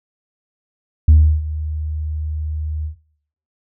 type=tone with ADSR envelope; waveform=sine; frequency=76.9 Hz; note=D#2; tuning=20 cents flat; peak=-3 dBFS; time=1.08-2.96 s; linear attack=5 ms; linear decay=330 ms; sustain=-17 dB; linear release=110 ms; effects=noise-tail reverb RT60 0.6 s tail -19 dB re dry + tanh soft clip ceiling -3 dBFS